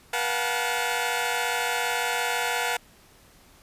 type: tone cluster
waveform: 15% pulse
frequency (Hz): 481.5 / 705 / 751 / 865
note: B4 / F5 / F#5 / A5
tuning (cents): -44 / +16 / +26 / -30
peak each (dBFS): -24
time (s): 0.13-2.77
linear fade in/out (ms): 5
effects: pink hiss -55 dBFS RMS until 3.62 s + resampled to 32000 Hz